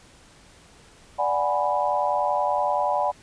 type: chord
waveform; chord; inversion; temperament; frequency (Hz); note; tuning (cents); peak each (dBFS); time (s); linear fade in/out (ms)
sine; G# half-diminished seventh; second; equal; 587.3 / 740 / 830.6 / 987.8; D5 / F#5 / G#5 / B5; 0 / 0 / 0 / 0; -26; 1.18-3.12; 20
effects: pink hiss -52 dBFS RMS until 3.22 s + resampled to 22050 Hz